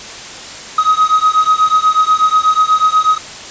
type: beating tone pair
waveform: triangle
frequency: 1259 / 1267.2 Hz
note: D#6 / D#6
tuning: +20 / +31 cents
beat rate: 8.2 Hz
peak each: -10 dBFS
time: 0.78-3.18 s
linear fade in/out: 5 ms
effects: white hiss -29 dBFS RMS until 3.5 s + resampled to 16000 Hz